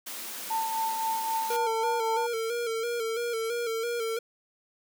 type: high-pass noise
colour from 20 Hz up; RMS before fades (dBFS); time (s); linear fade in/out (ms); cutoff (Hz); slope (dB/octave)
white; -38; 0.06-1.57; 10; 180; 96
type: tone with tremolo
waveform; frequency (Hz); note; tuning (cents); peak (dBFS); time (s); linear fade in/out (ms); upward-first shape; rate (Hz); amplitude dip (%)
sine; 895; A5; +29; -25; 0.5-2.27; 10; triangle; 3.8; 45
type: tone with vibrato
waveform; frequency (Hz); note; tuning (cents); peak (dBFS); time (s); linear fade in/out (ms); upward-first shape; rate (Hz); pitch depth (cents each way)
square; 462.4; A#4; -14; -29; 1.5-4.19; 5; square; 3; 46
effects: none